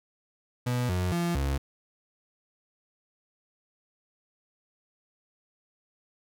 35% pulse tone with pitch steps, 123.4 / 90.6 / 171.8 / 68.9 Hz, B2 / F#2 / F3 / C#2, -1 / -36 / -28 / -10 cents, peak -24 dBFS, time 0.66-1.58 s, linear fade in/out 10 ms, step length 230 ms, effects none

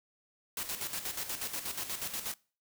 white noise with tremolo, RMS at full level -36 dBFS, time 0.57-2.34 s, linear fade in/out 2 ms, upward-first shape square, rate 8.3 Hz, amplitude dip 60%, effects noise-tail reverb RT60 0.4 s tail -24 dB re dry

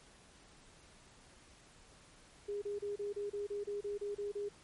sine tone bursts, 408.7 Hz, G#4, 28 cents flat, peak -36 dBFS, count 12, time 2.48-4.49 s, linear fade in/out 10 ms, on 140 ms, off 30 ms, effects pink hiss -61 dBFS RMS until 4.63 s + MP3 48 kbps

